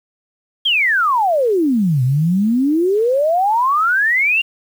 sine exponential two-way sweep, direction down then up, 3322 to 122.4 to 2841 Hz, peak -12 dBFS, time 0.65-4.42 s, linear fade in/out 10 ms, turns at 2.03 s, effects 7-bit

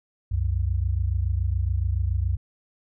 sine tone pair together, 65.41 / 92.5 Hz, C2 / F#2, 0 / 0 cents, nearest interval tritone, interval 600 cents, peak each -24 dBFS, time 0.31-2.37 s, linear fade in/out 10 ms, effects none

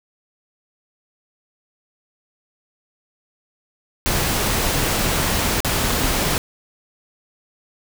pink noise with dropouts, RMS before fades -20 dBFS, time 4.06-6.38 s, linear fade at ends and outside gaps 0 ms, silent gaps 5.604-5.647 s, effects none

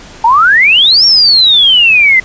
sine exponential two-way sweep, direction up then down, 873 to 5588 to 2014 Hz, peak -3 dBFS, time 0.24-2.2 s, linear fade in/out 5 ms, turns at 1.05 s, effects pink hiss -33 dBFS RMS until 2.24 s + resampled to 16000 Hz

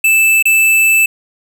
square tone with dropouts, 2637 Hz, E7, in tune, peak -8 dBFS, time 0.04-1.06 s, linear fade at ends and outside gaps 5 ms, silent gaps 0.426-0.454 s, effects none

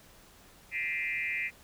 sine tone with frequency modulation, 2226 Hz, C#7, 7 cents sharp, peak -30 dBFS, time 0.71-1.51 s, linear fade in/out 50 ms, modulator 157 Hz, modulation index 2.1, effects pink hiss -57 dBFS RMS until 1.63 s

